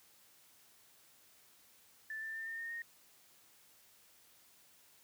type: tone with pitch steps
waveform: sine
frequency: 1760 / 1778.4 / 1797 / 1815.8 / 1834.7 / 1853.9 Hz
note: A6 / A6 / A6 / A#6 / A#6 / A#6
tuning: 0 / +18 / +36 / -46 / -28 / -10 cents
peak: -40 dBFS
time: 2.1-2.82 s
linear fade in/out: 2 ms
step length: 120 ms
effects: white hiss -65 dBFS RMS until 5.03 s + high-pass 60 Hz 12 dB/octave